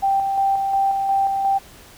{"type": "tone with tremolo", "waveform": "sine", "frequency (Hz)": 784, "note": "G5", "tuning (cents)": 0, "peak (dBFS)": -15, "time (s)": [0.02, 1.59], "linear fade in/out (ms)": 20, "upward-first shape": "square", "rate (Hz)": 2.8, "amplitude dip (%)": 35, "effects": ["pink hiss -45 dBFS RMS until 1.97 s"]}